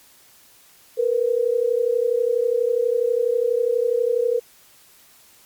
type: tone pair together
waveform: sine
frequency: 461.7 / 493.9 Hz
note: A#4 / B4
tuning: -17 / 0 cents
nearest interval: minor second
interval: 117 cents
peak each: -20 dBFS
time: 0.97-4.4 s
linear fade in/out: 20 ms
effects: white hiss -52 dBFS RMS until 5.45 s + MP3 96 kbps